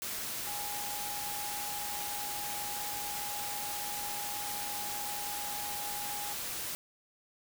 sine tone in noise, 825 Hz, G#5, 12 cents flat, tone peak -41 dBFS, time 0.47-6.33 s, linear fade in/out 0 ms, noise white, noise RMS -38 dBFS, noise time 0.02-6.75 s, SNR -6 dB, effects none

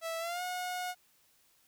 sawtooth tone with pitch glide, 657 to 724.8 Hz, E5 to F#5, -6 to -36 cents, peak -31 dBFS, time 0.01-0.95 s, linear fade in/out 50 ms, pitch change +170 cents, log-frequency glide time 0.19-0.42 s, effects white hiss -68 dBFS RMS until 1.67 s

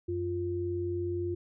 sine tone pair together, 92.5 / 349.2 Hz, F#2 / F4, 0 / 0 cents, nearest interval octave + major seventh, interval 2300 cents, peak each -35 / -31 dBFS, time 0.08-1.35 s, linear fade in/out 10 ms, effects none

